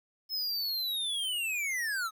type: linear sweep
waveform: square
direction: down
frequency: 5220 to 1250 Hz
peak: -31 dBFS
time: 0.29-2.11 s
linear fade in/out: 50 ms
effects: 11-bit